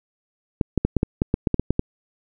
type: clicks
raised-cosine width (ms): 3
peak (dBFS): -5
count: 12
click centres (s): 0.612 / 0.777 / 0.85 / 0.967 / 1.031 / 1.219 / 1.341 / 1.472 / 1.543 / 1.596 / 1.706 / 1.794
effects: none